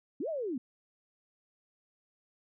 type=linear two-way sweep; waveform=sine; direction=up then down; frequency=228 to 674 to 228 Hz; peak=-32 dBFS; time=0.2-0.58 s; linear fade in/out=5 ms; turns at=0.29 s; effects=none